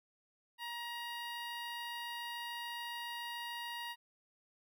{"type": "tone with notch filter", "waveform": "15% pulse", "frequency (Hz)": 947, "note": "A#5", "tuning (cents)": 27, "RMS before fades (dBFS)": -43, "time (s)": [0.58, 3.96], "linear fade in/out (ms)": 50, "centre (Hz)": 7900, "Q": 1.4, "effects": []}